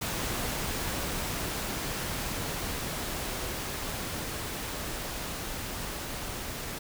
pink noise with level ramp, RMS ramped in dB -32 to -37 dBFS, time 0.01-6.79 s, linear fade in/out 10 ms, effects none

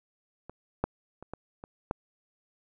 clicks, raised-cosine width 1 ms, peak -28 / -12 / -30 / -23 / -28 / -15 dBFS, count 6, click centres 0.496 / 0.84 / 1.226 / 1.336 / 1.639 / 1.911 s, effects none

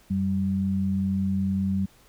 sine tone pair together, 91.18 / 193.2 Hz, F#2 / G3, -25 / -25 cents, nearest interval octave + minor second, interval 1300 cents, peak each -29 / -23 dBFS, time 0.1-1.86 s, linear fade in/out 10 ms, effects pink hiss -57 dBFS RMS until 2.08 s

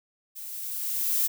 violet noise with level ramp, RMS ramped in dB -40 to -23 dBFS, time 0.35-1.28 s, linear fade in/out 20 ms, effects none

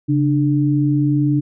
sine tone pair together, 138.59 / 296.9 Hz, C#3 / D4, 0 / +19 cents, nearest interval octave + minor second, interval 1319 cents, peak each -16 dBFS, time 0.08-1.41 s, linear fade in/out 20 ms, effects none

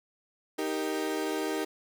35% pulse chord, Eb major, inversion none, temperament equal, 311.1 / 392 / 466.2 Hz, Eb4 / G4 / Bb4, 0 / 0 / 0 cents, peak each -31 / -32 / -34 dBFS, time 0.58-1.65 s, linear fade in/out 10 ms, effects none

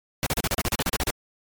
pink noise bursts, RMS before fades -24 dBFS, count 13, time 0.23-1.104 s, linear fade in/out 0 ms, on 34 ms, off 36 ms, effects MP3 96 kbps

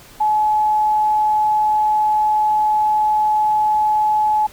sine tone, 853 Hz, G#5, 46 cents sharp, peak -13 dBFS, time 0.2-4.47 s, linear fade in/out 10 ms, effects pink hiss -43 dBFS RMS until 4.52 s

